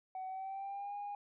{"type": "tone with pitch glide", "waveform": "sine", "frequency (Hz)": [753, 816.4], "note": ["F#5", "G#5"], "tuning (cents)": [30, -30], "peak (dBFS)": -38, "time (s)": [0.15, 1.15], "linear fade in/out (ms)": 2, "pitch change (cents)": 140, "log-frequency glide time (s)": [0.27, 0.95], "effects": ["tanh soft clip ceiling -37 dBFS"]}